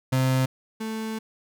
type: tone pair in turn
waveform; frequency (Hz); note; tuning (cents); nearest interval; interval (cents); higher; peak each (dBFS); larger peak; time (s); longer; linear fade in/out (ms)
35% pulse; 130.5 / 220.6; C3 / A3; -4 / +5; major sixth; 909; second; -18 / -27; first; 0.12-0.46 / 0.8-1.19; second; 10
effects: none